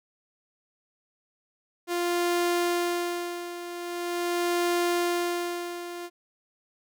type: tone with tremolo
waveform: sawtooth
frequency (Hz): 348.9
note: F4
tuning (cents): -2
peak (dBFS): -19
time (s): 1.87-6.1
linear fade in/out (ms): 50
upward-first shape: sine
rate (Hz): 0.43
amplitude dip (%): 75
effects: none